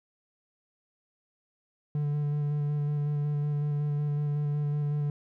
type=tone with vibrato; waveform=triangle; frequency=146.83 Hz; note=D3; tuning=in tune; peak=-24 dBFS; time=1.95-5.1 s; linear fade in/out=2 ms; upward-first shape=square; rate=5.4 Hz; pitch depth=13 cents each way; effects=none